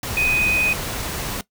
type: tone in noise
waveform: sine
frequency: 2500 Hz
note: D#7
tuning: 8 cents sharp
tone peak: -17 dBFS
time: 0.17-0.73 s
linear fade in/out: 2 ms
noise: pink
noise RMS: -27 dBFS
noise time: 0.03-1.41 s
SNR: +7 dB
effects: noise-tail reverb RT60 0.1 s tail -18 dB re dry